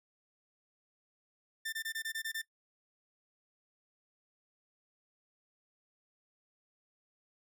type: tone bursts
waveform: sawtooth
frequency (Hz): 1788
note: A6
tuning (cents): +27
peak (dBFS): -32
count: 8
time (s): 1.65-2.419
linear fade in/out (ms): 10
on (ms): 76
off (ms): 23
effects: noise-tail reverb RT60 0.1 s tail -21 dB re dry